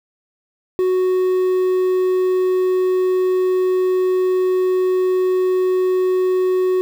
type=tone with quantisation; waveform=triangle; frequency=369.5 Hz; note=F#4; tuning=2 cents flat; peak=-12 dBFS; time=0.79-6.81 s; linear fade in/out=0 ms; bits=7; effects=none